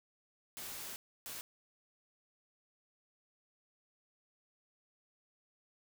white noise bursts at uneven times, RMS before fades -45 dBFS, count 2, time 0.57-0.96 / 1.26-1.41 s, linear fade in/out 0 ms, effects none

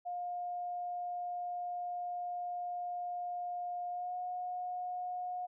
sine tone with pitch glide, 710 to 722.4 Hz, F5 to F#5, +28 to -42 cents, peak -36 dBFS, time 0.05-5.47 s, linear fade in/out 20 ms, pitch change +30 cents, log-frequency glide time 3.9-4.15 s, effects none

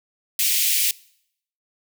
white high-pass noise, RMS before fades -20 dBFS, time 0.39-0.91 s, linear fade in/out 2 ms, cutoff 2100 Hz, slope 48 dB/octave, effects noise-tail reverb RT60 0.7 s tail -23 dB re dry

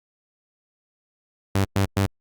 sawtooth tone bursts, 98 Hz, G2, in tune, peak -14 dBFS, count 3, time 1.55-2.064 s, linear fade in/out 5 ms, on 98 ms, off 110 ms, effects Opus 48 kbps

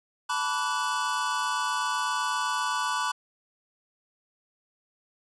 square chord, B minor seventh, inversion third, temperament equal with one note detuned, 880 / 987.8 / 1148.5 / 1480 Hz, A5 / B5 / D6 / F#6, 0 / 0 / -39 / 0 cents, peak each -35 / -31 / -32 / -33 dBFS, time 0.29-3.12 s, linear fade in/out 10 ms, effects resampled to 22050 Hz

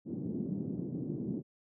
pink band-pass noise, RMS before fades -37 dBFS, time 0.05-1.43 s, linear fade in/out 50 ms, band 150 to 320 Hz, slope 24 dB/octave, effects none

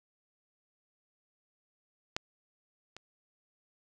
clicks, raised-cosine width 0.2 ms, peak -14 / -28 dBFS, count 2, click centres 2.165 / 2.966 s, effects none

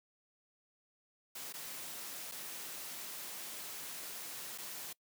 white noise with dropouts, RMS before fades -45 dBFS, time 1.35-4.93 s, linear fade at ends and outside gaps 5 ms, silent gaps 1.526-1.538 / 2.315-2.319 / 4.578-4.583 s, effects noise-tail reverb RT60 0.1 s tail -23 dB re dry + high-pass 150 Hz 12 dB/octave

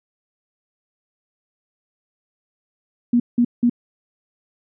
sine tone bursts, 240 Hz, B3, 49 cents flat, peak -12 dBFS, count 3, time 3.13-3.697 s, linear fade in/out 5 ms, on 69 ms, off 180 ms, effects none

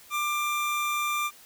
25% pulse tone, 1188 Hz, D6, 20 cents sharp, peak -22 dBFS, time 0.1-1.31 s, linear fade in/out 50 ms, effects white hiss -52 dBFS RMS until 1.45 s

